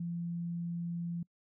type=tone; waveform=sine; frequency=171 Hz; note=F3; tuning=36 cents flat; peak=-34 dBFS; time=0-1.23 s; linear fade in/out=5 ms; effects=noise-tail reverb RT60 0.1 s tail -25 dB re dry